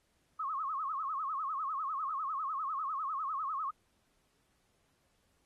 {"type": "tone with vibrato", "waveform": "sine", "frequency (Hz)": 1178, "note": "D6", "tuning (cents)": 5, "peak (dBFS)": -33, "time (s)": [0.39, 3.71], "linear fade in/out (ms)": 10, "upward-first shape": "sine", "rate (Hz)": 10, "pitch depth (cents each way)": 180, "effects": ["pink hiss -75 dBFS RMS until 5.45 s", "AAC 32 kbps"]}